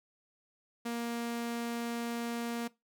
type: tone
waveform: sawtooth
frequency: 234.9 Hz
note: A#3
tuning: 13 cents sharp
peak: -30 dBFS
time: 0.85-2.68 s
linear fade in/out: 10 ms
effects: noise-tail reverb RT60 0.2 s tail -20 dB re dry

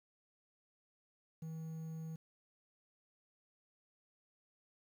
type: tone with quantisation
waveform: triangle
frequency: 160.6 Hz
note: E3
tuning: 45 cents flat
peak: -40 dBFS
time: 1.42-2.16 s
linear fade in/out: 5 ms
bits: 11
effects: none

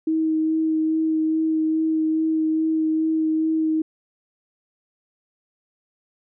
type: tone with vibrato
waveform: sine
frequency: 317 Hz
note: D#4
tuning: 32 cents sharp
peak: -18 dBFS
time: 0.07-3.82 s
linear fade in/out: 5 ms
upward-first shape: sine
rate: 2.4 Hz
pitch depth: 12 cents each way
effects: none

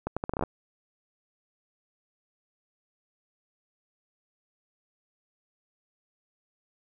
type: accelerating click train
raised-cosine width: 1 ms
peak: -15 dBFS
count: 10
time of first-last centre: 0.07-0.436 s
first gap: 96 ms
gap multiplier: 0.76
effects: none

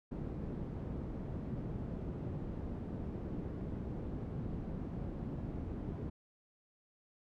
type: low-pass noise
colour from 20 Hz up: white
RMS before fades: -41 dBFS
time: 0.11-6.1 s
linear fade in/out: 10 ms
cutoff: 230 Hz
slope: 12 dB/octave
effects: none

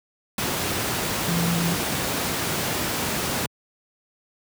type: tone in noise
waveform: sine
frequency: 170 Hz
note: F3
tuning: 46 cents flat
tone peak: -21 dBFS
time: 1.28-1.74 s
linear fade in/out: 2 ms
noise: pink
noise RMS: -25 dBFS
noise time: 0.38-3.46 s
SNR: +1 dB
effects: high-pass 100 Hz 12 dB/octave

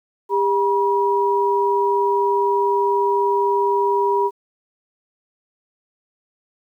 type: tone pair together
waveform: sine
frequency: 400.8 / 964 Hz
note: G4 / B5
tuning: +38 / -42 cents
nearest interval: octave + minor third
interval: 1520 cents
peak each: -18 dBFS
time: 0.29-4.31 s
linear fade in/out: 50 ms
effects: 9-bit

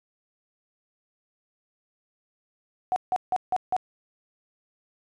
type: tone bursts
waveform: sine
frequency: 740 Hz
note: F#5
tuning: in tune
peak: -21 dBFS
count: 5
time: 2.92-3.765 s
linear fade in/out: 0 ms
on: 41 ms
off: 160 ms
effects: resampled to 22050 Hz + 10-bit

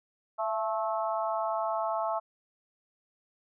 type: harmonic tone with a mistuned harmonic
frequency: 217.6 Hz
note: A3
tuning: 19 cents flat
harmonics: 3 / 4 / 5 / 6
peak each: -31 / -33 / -35 / -37 dBFS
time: 0.38-2.2 s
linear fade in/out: 20 ms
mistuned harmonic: 3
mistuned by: +40 cents
effects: none

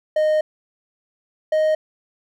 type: tone pair in turn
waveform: triangle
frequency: 617 / 622.4 Hz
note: D#5 / D#5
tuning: -15 / 0 cents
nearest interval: unison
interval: 15 cents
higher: second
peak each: -13 dBFS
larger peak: neither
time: 0.16-0.41 / 1.52-1.75 s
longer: first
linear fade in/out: 5 ms
effects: none

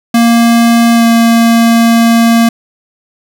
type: tone with pitch glide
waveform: square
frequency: 233.1 to 230.8 Hz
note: A#3 to A#3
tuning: 0 to -17 cents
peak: -5 dBFS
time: 0.14-2.49 s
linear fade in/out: 5 ms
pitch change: -17 cents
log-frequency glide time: 0.94-1.05 s
effects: none

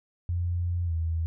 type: tone with pitch glide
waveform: sine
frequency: 87.31 to 81.94 Hz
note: F2 to E2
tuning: 0 to -10 cents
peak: -25 dBFS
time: 0.29-1.26 s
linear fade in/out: 0 ms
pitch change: -110 cents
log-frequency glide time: 0.85-0.93 s
effects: none

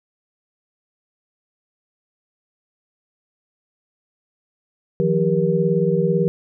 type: tone cluster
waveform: sine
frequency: 161.3 / 179.4 / 394.7 / 474.4 Hz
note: E3 / F3 / G4 / A#4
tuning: -37 / +47 / +12 / +30 cents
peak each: -21 dBFS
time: 5-6.28 s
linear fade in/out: 0 ms
effects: none

